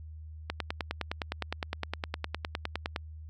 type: click train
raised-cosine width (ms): 0.3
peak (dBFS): -15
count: 25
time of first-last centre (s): 0.5-2.962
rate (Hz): 9.75
effects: added 78 Hz sine -42 dBFS peak until 3.29 s